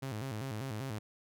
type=tone with vibrato; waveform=sawtooth; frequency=120 Hz; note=B2; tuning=49 cents flat; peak=-33 dBFS; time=0.02-0.99 s; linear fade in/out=10 ms; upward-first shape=square; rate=5.1 Hz; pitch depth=200 cents each way; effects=none